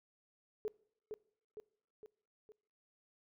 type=tone with echo; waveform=sine; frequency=427.7 Hz; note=A4; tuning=49 cents flat; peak=-35 dBFS; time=0.65-0.68 s; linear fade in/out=0 ms; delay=460 ms; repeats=4; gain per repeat=-5 dB; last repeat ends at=2.52 s; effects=noise-tail reverb RT60 0.7 s tail -24 dB re dry